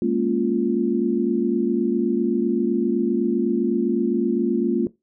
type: chord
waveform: sine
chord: Bb minor seventh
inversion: third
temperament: equal with one note detuned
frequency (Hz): 205.3 / 233.1 / 277.2 / 349.2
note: Ab3 / Bb3 / Db4 / F4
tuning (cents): -20 / 0 / 0 / 0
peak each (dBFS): -26 / -22 / -26 / -22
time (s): 0.02-4.87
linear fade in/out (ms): 2
effects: noise-tail reverb RT60 0.2 s tail -18 dB re dry